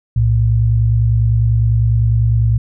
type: tone pair together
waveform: sine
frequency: 62.83 / 112.8 Hz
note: B1 / A2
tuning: +30 / +44 cents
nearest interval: minor seventh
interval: 1014 cents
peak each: -16 / -11 dBFS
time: 0.16-2.58 s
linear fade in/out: 5 ms
effects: none